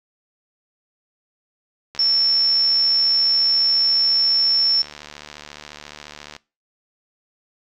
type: click train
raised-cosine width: 0.2 ms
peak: -18 dBFS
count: 329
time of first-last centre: 1.95-6.365 s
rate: 74.3 Hz
type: tone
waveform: sine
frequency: 5400 Hz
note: E8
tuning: 41 cents sharp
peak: -15 dBFS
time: 1.99-4.82 s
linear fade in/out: 2 ms
effects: noise-tail reverb RT60 0.3 s tail -22 dB re dry